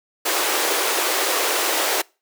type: high-pass noise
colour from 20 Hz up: pink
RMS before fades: -21 dBFS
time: 0.25-2.02 s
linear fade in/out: 10 ms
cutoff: 340 Hz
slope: 48 dB/octave
effects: noise-tail reverb RT60 0.3 s tail -25 dB re dry